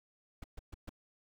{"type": "noise bursts", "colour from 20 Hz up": "brown", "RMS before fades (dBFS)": -43, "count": 4, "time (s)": [0.42, 0.894], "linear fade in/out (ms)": 5, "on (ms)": 21, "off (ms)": 130, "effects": []}